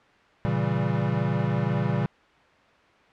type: chord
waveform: square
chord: A# diminished seventh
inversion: none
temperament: equal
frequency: 116.54 / 138.59 / 164.81 / 196 Hz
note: A#2 / C#3 / E3 / G3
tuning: 0 / 0 / 0 / 0 cents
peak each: -29 / -28 / -30 / -30 dBFS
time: 0.45-2.06 s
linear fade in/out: 0 ms
effects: white hiss -56 dBFS RMS until 3.12 s + low-pass 2000 Hz 12 dB/octave